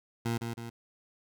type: tone with echo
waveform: 20% pulse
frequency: 116.54 Hz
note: A#2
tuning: in tune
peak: -24 dBFS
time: 0.25-0.38 s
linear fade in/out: 10 ms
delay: 160 ms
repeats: 2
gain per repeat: -5 dB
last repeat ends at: 0.7 s
effects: none